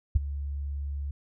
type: tone with ADSR envelope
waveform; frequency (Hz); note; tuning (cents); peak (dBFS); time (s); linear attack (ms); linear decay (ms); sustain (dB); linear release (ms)
sine; 70.8; C#2; +37; -14; 0.15-1.11; 10; 18; -16; 4
effects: none